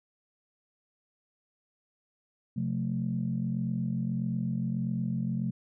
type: chord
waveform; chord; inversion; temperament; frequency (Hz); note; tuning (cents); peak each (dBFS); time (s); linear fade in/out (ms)
sine; F major; second; equal with one note detuned; 130.81 / 178.39 / 220; C3 / F3 / A3; 0 / +37 / 0; -32; 2.56-5.51; 10
effects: tanh soft clip ceiling -19 dBFS

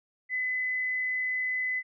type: tone with frequency modulation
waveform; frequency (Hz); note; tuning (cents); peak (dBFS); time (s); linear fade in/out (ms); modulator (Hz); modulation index
sine; 2015; B6; +34; -27; 0.29-1.83; 50; 44.9; 0.26
effects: none

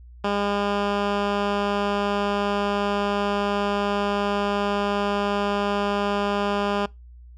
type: tone with low-pass filter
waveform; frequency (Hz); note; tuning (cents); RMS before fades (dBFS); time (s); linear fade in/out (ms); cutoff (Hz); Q
10% pulse; 202.8; G#3; -41; -24; 0.24-6.86; 5; 3400; 0.74
effects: noise-tail reverb RT60 0.2 s tail -23 dB re dry + added 60 Hz sine -42 dBFS peak until 7.37 s

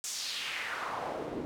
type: noise with band-pass filter sweep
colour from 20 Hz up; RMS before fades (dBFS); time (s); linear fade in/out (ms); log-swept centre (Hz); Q
pink; -37; 0.04-1.45; 0; 7400 to 300; 2.2
effects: none

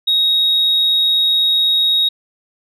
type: tone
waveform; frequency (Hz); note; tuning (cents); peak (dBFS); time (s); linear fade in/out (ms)
sine; 3772; A#7; +20; -10; 0.07-2.09; 10
effects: tanh soft clip ceiling -8 dBFS

